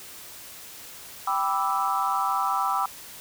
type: chord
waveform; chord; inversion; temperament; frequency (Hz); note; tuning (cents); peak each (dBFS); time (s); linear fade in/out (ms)
sine; E minor seventh; first; equal; 784 / 987.8 / 1174.7 / 1318.5; G5 / B5 / D6 / E6; 0 / 0 / 0 / 0; -28; 1.27-2.86; 5
effects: white hiss -43 dBFS RMS until 3.2 s